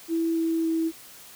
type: tone with pitch steps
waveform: sine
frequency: 329.6 / 327.5 / 325.4 Hz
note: E4 / E4 / E4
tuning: 0 / -11 / -22 cents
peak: -22 dBFS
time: 0.08-0.92 s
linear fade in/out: 50 ms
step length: 280 ms
effects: white hiss -47 dBFS RMS until 1.35 s